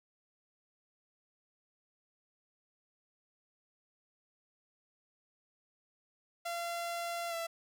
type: tone with pitch glide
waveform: sawtooth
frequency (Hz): 685 to 668.2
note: F5 to E5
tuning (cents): -34 to +23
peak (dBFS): -32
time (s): 6.45-7.47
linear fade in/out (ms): 10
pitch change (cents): -43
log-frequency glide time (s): 7.29-7.34
effects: none